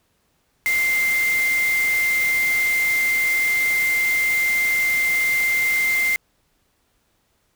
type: tone in noise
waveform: sine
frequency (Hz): 2093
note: C7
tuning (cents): 0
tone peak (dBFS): -17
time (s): 0.66-6.16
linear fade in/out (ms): 0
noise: white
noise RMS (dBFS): -30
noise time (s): 0.66-6.16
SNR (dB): +10
effects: pink hiss -66 dBFS RMS until 7.55 s